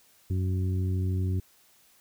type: harmonic tone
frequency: 92.9 Hz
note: F#2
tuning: 7 cents sharp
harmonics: 1 / 2 / 3 / 4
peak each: -25 / -36 / -39 / -41 dBFS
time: 0.3-1.4 s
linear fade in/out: 5 ms
effects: white hiss -61 dBFS RMS until 2 s